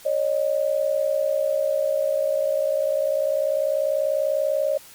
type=tone pair together; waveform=sine; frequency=553 / 613.2 Hz; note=C#5 / D#5; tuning=-4 / -25 cents; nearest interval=major second; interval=179 cents; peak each=-22 dBFS; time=0.05-4.78 s; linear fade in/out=10 ms; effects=white hiss -46 dBFS RMS until 4.94 s + MP3 96 kbps